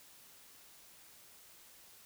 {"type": "silence", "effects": ["white hiss -59 dBFS RMS until 2.05 s"]}